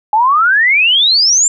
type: exponential sweep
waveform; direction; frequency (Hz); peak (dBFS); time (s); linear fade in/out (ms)
sine; up; 830.6 to 7459; -7; 0.13-1.48; 2
effects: none